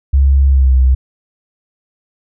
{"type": "tone with pitch glide", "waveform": "sine", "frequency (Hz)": [68.4, 64.56], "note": ["C#2", "C2"], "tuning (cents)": [-23, -23], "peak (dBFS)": -6, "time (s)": [0.13, 0.95], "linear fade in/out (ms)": 10, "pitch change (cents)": -100, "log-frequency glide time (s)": [0.48, 0.73], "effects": []}